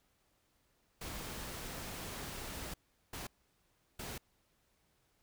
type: noise bursts at uneven times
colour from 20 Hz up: pink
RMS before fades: -44 dBFS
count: 3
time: 1.01-2.74 / 3.13-3.27 / 3.99-4.18 s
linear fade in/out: 5 ms
effects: pink hiss -75 dBFS RMS until 5.22 s